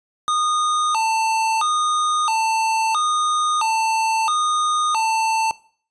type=tone with vibrato; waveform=square; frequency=1046.5 Hz; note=C6; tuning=in tune; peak=-18 dBFS; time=0.28-5.51 s; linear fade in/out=0 ms; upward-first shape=square; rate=0.75 Hz; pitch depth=280 cents each way; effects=noise-tail reverb RT60 0.5 s tail -20 dB re dry + resampled to 22050 Hz